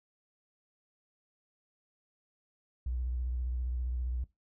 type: tone with vibrato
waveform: triangle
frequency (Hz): 61.74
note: B1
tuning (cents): 0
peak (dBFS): -27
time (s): 2.86-4.24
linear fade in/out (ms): 5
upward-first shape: square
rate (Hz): 15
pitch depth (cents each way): 55
effects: noise-tail reverb RT60 0.2 s tail -21 dB re dry + tanh soft clip ceiling -29 dBFS